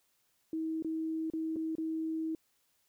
sine tone with dropouts, 320.2 Hz, D#4, 50 cents sharp, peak -32 dBFS, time 0.53-2.35 s, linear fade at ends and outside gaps 2 ms, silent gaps 0.824-0.846 / 1.301-1.335 / 1.56-1.565 / 1.753-1.782 s, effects white hiss -74 dBFS RMS until 2.88 s

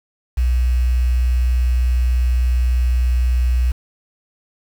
sine tone with quantisation, 61.7 Hz, B1, 1 cent flat, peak -13 dBFS, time 0.37-3.72 s, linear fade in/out 10 ms, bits 6, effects none

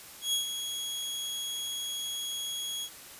sawtooth tone with ADSR envelope, 3322 Hz, G#7, in tune, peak -22 dBFS, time 0.21-2.9 s, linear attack 120 ms, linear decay 120 ms, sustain -8 dB, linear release 71 ms, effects white hiss -48 dBFS RMS until 3.19 s + resampled to 32000 Hz

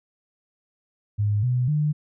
sine tone with pitch steps, 103.83 / 124.91 / 150.27 Hz, G#2 / B2 / D3, 0 / +20 / +40 cents, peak -19 dBFS, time 1.18-1.93 s, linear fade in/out 20 ms, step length 250 ms, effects none

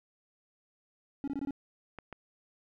triangle tone bursts, 278.4 Hz, C#4, 8 cents sharp, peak -30 dBFS, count 5, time 1.24-1.508 s, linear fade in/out 0 ms, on 36 ms, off 22 ms
clicks, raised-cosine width 0.5 ms, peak -28 dBFS, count 2, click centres 1.987 / 2.127 s
effects none

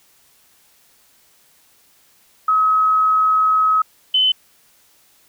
sine tone pair in turn, 1277 / 3037 Hz, D#6 / F#7, +45 / +44 cents, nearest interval octave + minor third, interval 1499 cents, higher second, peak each -12 dBFS, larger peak neither, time 2.48-3.82 / 4.14-4.32 s, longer first, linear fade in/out 5 ms, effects white hiss -55 dBFS RMS until 5.28 s

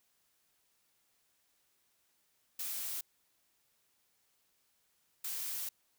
blue noise bursts at uneven times, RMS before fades -39 dBFS, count 2, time 2.59-3.01 / 5.24-5.69 s, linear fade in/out 5 ms, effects white hiss -75 dBFS RMS until 5.98 s

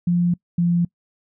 sine tone pair in turn, 174.61 / 172.8 Hz, F3 / F3, 0 / -18 cents, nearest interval unison, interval 18 cents, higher first, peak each -15 dBFS, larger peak neither, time 0.07-0.34 / 0.58-0.85 s, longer neither, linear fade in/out 5 ms, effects noise-tail reverb RT60 0.1 s tail -24 dB re dry

